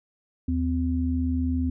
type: tone pair together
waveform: sine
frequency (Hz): 78.73 / 256.1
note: D#2 / C4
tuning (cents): +21 / -37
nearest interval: octave + minor sixth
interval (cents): 2042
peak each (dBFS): -25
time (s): 0.48-1.7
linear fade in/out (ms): 5
effects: none